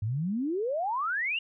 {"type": "exponential sweep", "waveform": "sine", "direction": "up", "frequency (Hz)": [98.8, 2900], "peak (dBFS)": -27, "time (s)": [0.02, 1.39], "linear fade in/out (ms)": 5, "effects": []}